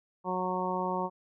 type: harmonic tone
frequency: 183.5 Hz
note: F#3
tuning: 14 cents flat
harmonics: 1 / 2 / 3 / 4 / 5 / 6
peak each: -36 / -36 / -37 / -38 / -33 / -37 dBFS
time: 0.24-1.1 s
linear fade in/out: 50 ms
effects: none